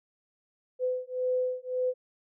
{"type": "beating tone pair", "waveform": "sine", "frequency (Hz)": [505, 506.8], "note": ["B4", "B4"], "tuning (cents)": [39, 45], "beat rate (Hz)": 1.8, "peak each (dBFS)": -30, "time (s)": [0.79, 1.94], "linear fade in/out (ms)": 50, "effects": []}